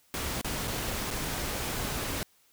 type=noise with dropouts; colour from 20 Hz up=pink; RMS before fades=-33 dBFS; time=0.14-2.23 s; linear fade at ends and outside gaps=0 ms; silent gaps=0.413-0.446 / 0.674-0.678 / 1.105-1.11 s; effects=white hiss -65 dBFS RMS until 2.52 s